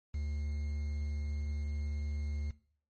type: tone with quantisation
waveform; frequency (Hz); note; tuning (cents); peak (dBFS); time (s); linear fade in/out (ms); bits
triangle; 73.42; D2; 0; -31; 0.14-2.51; 5; 9
effects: noise-tail reverb RT60 0.5 s tail -19 dB re dry + MP3 32 kbps